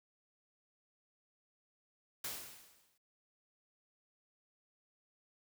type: noise with exponential decay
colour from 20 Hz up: white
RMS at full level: -39 dBFS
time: 2.24-2.98 s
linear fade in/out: 5 ms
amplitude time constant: 160 ms
effects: none